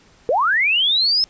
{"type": "linear sweep", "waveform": "sine", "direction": "up", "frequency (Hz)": [440, 5274], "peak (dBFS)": -14, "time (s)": [0.29, 1.24], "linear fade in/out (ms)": 0, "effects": ["pink hiss -52 dBFS RMS until 1.29 s", "resampled to 16000 Hz"]}